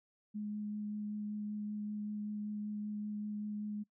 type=tone with vibrato; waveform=sine; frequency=209.5 Hz; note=G#3; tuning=15 cents sharp; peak=-37 dBFS; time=0.34-3.84 s; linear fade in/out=20 ms; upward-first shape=sine; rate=5.2 Hz; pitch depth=9 cents each way; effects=noise-tail reverb RT60 0.1 s tail -23 dB re dry